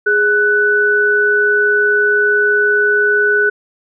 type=tone pair together; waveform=sine; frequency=415.3 / 1489.4 Hz; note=G#4 / F#6; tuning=0 / +11 cents; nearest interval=octave + minor seventh; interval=2211 cents; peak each=-15 / -11 dBFS; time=0.06-3.5 s; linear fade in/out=10 ms; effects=none